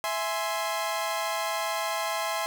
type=chord; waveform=sawtooth; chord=E augmented; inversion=none; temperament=equal with one note detuned; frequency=659.3 / 834.5 / 1046.5 Hz; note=E5 / G#5 / B#5; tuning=0 / +8 / 0 cents; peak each=-28 / -29 / -28 dBFS; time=0.04-2.46 s; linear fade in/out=0 ms; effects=none